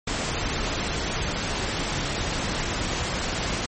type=noise; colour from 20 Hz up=pink; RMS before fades=-27 dBFS; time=0.07-3.66 s; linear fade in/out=5 ms; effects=MP3 32 kbps